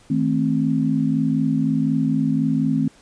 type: chord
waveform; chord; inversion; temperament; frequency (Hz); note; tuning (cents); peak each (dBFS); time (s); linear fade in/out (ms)
sine; A diminished; second; just; 158.4 / 220 / 264; Eb3 / A3 / C4; +31 / 0 / +16; -22 / -22 / -20; 0.1-2.88; 5
effects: pink hiss -52 dBFS RMS until 3.01 s + resampled to 22050 Hz